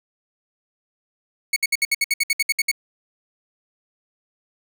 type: tone bursts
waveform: sawtooth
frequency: 2217 Hz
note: C#7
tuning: in tune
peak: -13 dBFS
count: 13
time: 1.53-2.715 s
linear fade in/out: 5 ms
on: 33 ms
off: 63 ms
effects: none